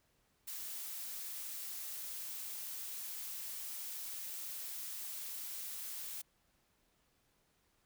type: noise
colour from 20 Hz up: blue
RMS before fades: -44 dBFS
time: 0.47-6.22 s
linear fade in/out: 10 ms
effects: pink hiss -75 dBFS RMS until 7.85 s